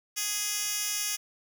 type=tone with high-pass filter; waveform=10% pulse; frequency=415.3 Hz; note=G#4; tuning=in tune; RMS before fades=-31 dBFS; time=0.16-1.17 s; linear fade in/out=20 ms; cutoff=4600 Hz; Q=0.98; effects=none